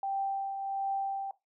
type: tone with tremolo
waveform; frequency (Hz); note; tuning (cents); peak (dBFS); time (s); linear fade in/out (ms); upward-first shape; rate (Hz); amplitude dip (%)
sine; 784; G5; 0; -28; 0.03-1.31; 2; triangle; 1.4; 50
effects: noise-tail reverb RT60 0.2 s tail -17 dB re dry